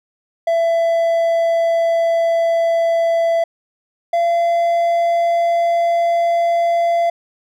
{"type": "tone pair in turn", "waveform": "triangle", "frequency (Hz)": [668, 682], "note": ["E5", "F5"], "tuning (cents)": [23, -41], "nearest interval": "unison", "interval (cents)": 36, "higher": "second", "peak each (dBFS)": -11, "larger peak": "neither", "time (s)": [[0.47, 3.44], [4.13, 7.1]], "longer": "neither", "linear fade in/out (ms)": 5, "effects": []}